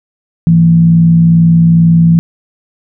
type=tone with frequency modulation; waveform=sine; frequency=166.7 Hz; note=E3; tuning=20 cents sharp; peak=-3 dBFS; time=0.47-2.19 s; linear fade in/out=0 ms; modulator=62.3 Hz; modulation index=0.32; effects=none